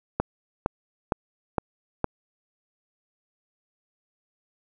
click train, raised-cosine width 1 ms, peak -8 dBFS, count 5, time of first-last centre 0.2-2.043 s, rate 2.17 Hz, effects none

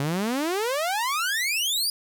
sawtooth exponential sweep, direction up, 135.1 to 4956 Hz, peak -20 dBFS, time 0-1.9 s, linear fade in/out 2 ms, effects none

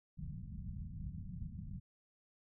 white low-pass noise, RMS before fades -45 dBFS, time 0.17-1.8 s, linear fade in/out 20 ms, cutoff 190 Hz, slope 48 dB/octave, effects none

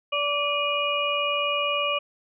harmonic tone with a mistuned harmonic, 579 Hz, D5, 25 cents flat, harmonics 1 / 2 / 4 / 5, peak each -28 / -28 / -28 / -28 dBFS, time 0.12-1.99 s, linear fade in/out 10 ms, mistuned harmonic 4, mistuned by +95 cents, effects none

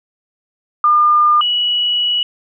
sine tone pair in turn, 1206 / 2932 Hz, D6 / F#7, +46 / -16 cents, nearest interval octave + minor third, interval 1538 cents, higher second, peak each -8 / -13 dBFS, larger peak first, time 0.84-1.41 / 1.41-2.23 s, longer second, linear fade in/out 2 ms, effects none

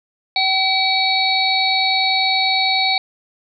harmonic tone with a mistuned harmonic, 764 Hz, G5, 45 cents flat, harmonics 1 / 3 / 5 / 6, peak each -20 / -20 / -20 / -20 dBFS, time 0.36-2.98 s, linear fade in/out 2 ms, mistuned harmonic 6, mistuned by -73 cents, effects none

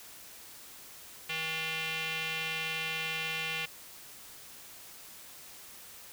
square tone with band-pass filter, 160.2 Hz, E3, 49 cents flat, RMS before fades -35 dBFS, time 1.29-3.66 s, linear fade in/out 10 ms, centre 2700 Hz, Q 3.3, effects white hiss -50 dBFS RMS until 6.12 s

